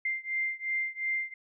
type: beating tone pair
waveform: sine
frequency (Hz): 2093 / 2095.8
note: C7 / C7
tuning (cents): 0 / +2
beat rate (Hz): 2.8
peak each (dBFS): -32 / -33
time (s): 0.05-1.34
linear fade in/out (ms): 5
effects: none